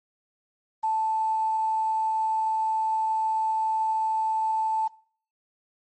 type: tone with quantisation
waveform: sine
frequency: 880 Hz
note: A5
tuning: in tune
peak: -22 dBFS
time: 0.83-4.88 s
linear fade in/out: 10 ms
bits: 8
effects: noise-tail reverb RT60 0.5 s tail -22 dB re dry + MP3 32 kbps